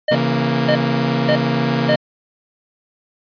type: tone bursts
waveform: square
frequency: 610 Hz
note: D#5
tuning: 34 cents flat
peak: -14 dBFS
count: 4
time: 0.08-1.958 s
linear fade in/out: 5 ms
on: 72 ms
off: 530 ms
type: chord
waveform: sawtooth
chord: A# diminished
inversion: first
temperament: equal with one note detuned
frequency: 136.05 / 164.81 / 233.1 Hz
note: C#3 / E3 / A#3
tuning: -32 / 0 / 0 cents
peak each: -16 / -19 / -15 dBFS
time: 0.11-1.96 s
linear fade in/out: 10 ms
effects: resampled to 11025 Hz